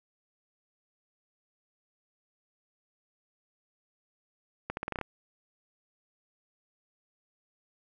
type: accelerating click train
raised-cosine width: 0.5 ms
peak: -18 dBFS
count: 8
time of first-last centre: 4.7-5.013 s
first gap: 71 ms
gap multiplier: 0.84
effects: none